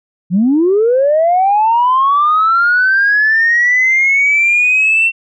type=linear sweep; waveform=sine; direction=up; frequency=164.81 to 2719 Hz; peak=-7 dBFS; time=0.3-5.12 s; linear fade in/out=50 ms; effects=tanh soft clip ceiling -4 dBFS